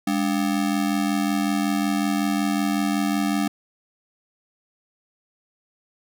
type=ring-modulated tone; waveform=square; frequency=246.9 Hz; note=B3; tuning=in tune; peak=-18 dBFS; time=0.07-3.48 s; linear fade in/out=5 ms; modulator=42.7 Hz; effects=none